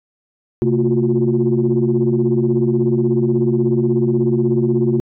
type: tone cluster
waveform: sine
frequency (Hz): 131.6 / 224.4 / 349 / 365.4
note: C3 / A3 / F4 / F#4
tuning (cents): +10 / +34 / -1 / -22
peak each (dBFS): -18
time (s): 0.62-5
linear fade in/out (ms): 0
effects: tanh soft clip ceiling -5 dBFS